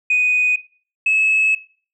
sine tone pair in turn, 2489 / 2589 Hz, D#7 / E7, 0 / -32 cents, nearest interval minor second, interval 68 cents, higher second, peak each -12 dBFS, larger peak neither, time 0.1-0.56 / 1.06-1.55 s, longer second, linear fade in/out 5 ms, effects noise-tail reverb RT60 0.4 s tail -17 dB re dry + tanh soft clip ceiling -9 dBFS

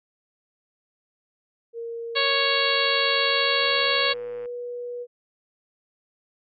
sine tone with pitch glide, 464.1 to 485.5 Hz, A#4 to B4, -8 to -30 cents, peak -30 dBFS, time 1.73-5.07 s, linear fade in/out 50 ms, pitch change +78 cents, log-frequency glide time 3.21-4.06 s
harmonic tone, 554.4 Hz, C#5, in tune, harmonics 1 / 2 / 3 / 4 / 5 / 6 / 7 / 8, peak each -28 / -28 / -28 / -28 / -28 / -28 / -28 / -28 dBFS, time 2.15-4.14 s, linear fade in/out 20 ms
click train, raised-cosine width 0.5 ms, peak -33 dBFS, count 97, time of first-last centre 3.6-4.457 s, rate 112 Hz
effects none

